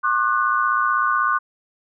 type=tone cluster; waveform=sine; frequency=1080 / 1196 / 1481 Hz; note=C#6 / D6 / F#6; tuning=-45 / +31 / +1 cents; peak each=-21 dBFS; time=0.03-1.39 s; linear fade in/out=20 ms; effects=none